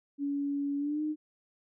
sine tone with pitch glide, 283.3 to 305.4 Hz, C#4 to D#4, +38 to -32 cents, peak -29 dBFS, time 0.18-1.16 s, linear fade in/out 50 ms, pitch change +130 cents, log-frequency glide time 0.78-1.02 s, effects none

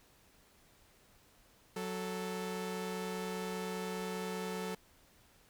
sawtooth tone pair together, 185 / 440 Hz, F#3 / A4, 0 / 0 cents, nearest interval octave + minor third, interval 1500 cents, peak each -36 / -36 dBFS, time 1.76-4.75 s, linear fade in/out 5 ms, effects pink hiss -65 dBFS RMS until 5.49 s

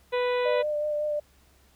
harmonic tone, 493.9 Hz, B4, in tune, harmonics 1 / 2 / 3 / 4 / 5 / 6 / 7 / 8, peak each -24 / -32 / -40 / -37 / -38 / -46 / -43 / -45 dBFS, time 0.12-0.63 s, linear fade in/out 20 ms
sine tone with vibrato, 598 Hz, D5, 31 cents sharp, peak -25 dBFS, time 0.45-1.2 s, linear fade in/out 10 ms, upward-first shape sine, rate 5.4 Hz, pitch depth 17 cents each way
effects added 67 Hz sine -61 dBFS peak until 1.75 s + pink hiss -62 dBFS RMS until 1.75 s

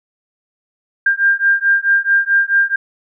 sine beating tone pair, 1595 / 1599.6 Hz, G6 / G6, +30 / +35 cents, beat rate 4.6 Hz, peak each -14 dBFS, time 1.06-2.76 s, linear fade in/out 5 ms, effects none

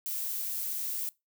violet noise, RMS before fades -34 dBFS, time 0.06-1.09 s, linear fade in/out 0 ms, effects noise-tail reverb RT60 0.2 s tail -21 dB re dry

